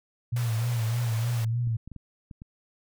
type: tone with vibrato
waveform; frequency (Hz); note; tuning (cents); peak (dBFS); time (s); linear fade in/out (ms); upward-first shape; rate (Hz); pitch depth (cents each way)
sine; 116.54; A#2; 0; -24; 0.32-1.77; 10; sine; 3.3; 68
type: high-pass noise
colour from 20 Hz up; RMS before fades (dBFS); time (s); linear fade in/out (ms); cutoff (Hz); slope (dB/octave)
pink; -41; 0.36-1.45; 5; 450; 48
type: clicks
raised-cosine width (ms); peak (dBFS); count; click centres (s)
5; -29; 6; 1.673 / 1.876 / 1.917 / 1.963 / 2.312 / 2.419
effects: none